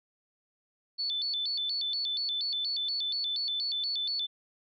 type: tone with vibrato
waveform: sine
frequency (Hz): 3951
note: B7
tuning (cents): 0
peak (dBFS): -29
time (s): 0.98-4.27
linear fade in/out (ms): 20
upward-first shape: square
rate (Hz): 4.2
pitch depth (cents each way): 200
effects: none